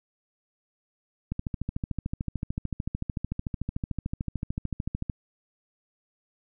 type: click train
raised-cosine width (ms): 5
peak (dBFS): -17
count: 52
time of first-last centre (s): 1.32-5.098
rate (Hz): 13.5
effects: none